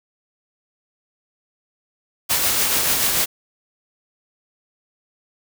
white noise with tremolo, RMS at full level -18 dBFS, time 2.29-3.26 s, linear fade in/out 20 ms, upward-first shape sine, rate 6.9 Hz, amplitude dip 30%, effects none

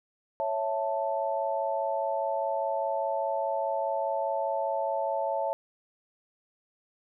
sine chord, A major, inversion first, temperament equal, 554.4 / 659.3 / 880 Hz, C#5 / E5 / A5, 0 / 0 / 0 cents, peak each -31 dBFS, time 0.4-5.53 s, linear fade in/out 0 ms, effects none

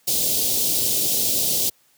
white band-stop noise, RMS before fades -21 dBFS, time 0.07-1.7 s, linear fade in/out 10 ms, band 600 to 3400 Hz, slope 24 dB/octave, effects white hiss -60 dBFS RMS until 1.97 s + high-pass 80 Hz 12 dB/octave

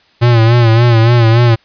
square tone with vibrato, 116.54 Hz, A#2, in tune, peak -6 dBFS, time 0.21-1.56 s, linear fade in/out 20 ms, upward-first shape sine, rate 3.5 Hz, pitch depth 69 cents each way, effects white hiss -50 dBFS RMS until 1.64 s + resampled to 11025 Hz

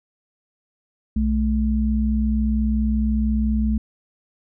sine tone pair together, 62.21 / 216.5 Hz, B1 / A3, +13 / -28 cents, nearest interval octave + minor seventh, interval 2159 cents, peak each -20 dBFS, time 1.16-3.78 s, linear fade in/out 5 ms, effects none

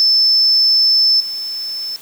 sine tone with level steps, 5274 Hz, E8, in tune, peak -9 / -21 dBFS, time 0-1.96 s, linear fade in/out 0 ms, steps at 1.2 s, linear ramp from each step 5 ms, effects white hiss -40 dBFS RMS until 2.01 s + high-pass 80 Hz 12 dB/octave

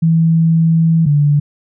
sine tone pair in turn, 163.6 / 146.08 Hz, E3 / D3, -13 / -9 cents, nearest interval major second, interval 196 cents, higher first, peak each -8 dBFS, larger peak neither, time 0.02-1.06 / 1.06-1.4 s, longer first, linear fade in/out 10 ms, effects none

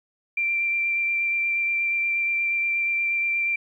sine tone with vibrato, 2360 Hz, D7, 8 cents sharp, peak -21 dBFS, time 0.37-3.56 s, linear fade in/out 5 ms, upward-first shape sine, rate 8.4 Hz, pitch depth 11 cents each way, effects 10-bit

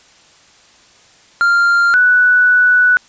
triangle / sine tone pair in turn, 1394 / 1481.5 Hz, F6 / F#6, -4 / +2 cents, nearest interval minor second, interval 106 cents, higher second, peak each -7 dBFS, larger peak neither, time 1.41-1.94 / 1.94-2.97 s, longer second, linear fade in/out 0 ms, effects white hiss -47 dBFS RMS until 3.08 s + resampled to 16000 Hz

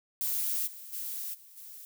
violet noise with level steps, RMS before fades -31 / -46 / -37 / -54 / -47 dBFS, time 0.21-1.85 s, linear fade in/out 0 ms, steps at 0.66 / 0.92 / 1.33 / 1.56 s, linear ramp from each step 20 ms, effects none

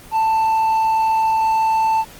triangle tone, 886 Hz, A5, 12 cents sharp, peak -12 dBFS, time 0.11-2.05 s, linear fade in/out 50 ms, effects pink hiss -41 dBFS RMS until 2.19 s + Opus 24 kbps

